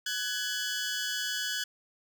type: tone pair together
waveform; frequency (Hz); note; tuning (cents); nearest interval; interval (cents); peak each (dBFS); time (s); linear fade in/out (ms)
15% pulse; 1500 / 1681.2; F#6 / G#6; +23 / +21; major second; 198; -27 / -27; 0.06-1.64; 5
effects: none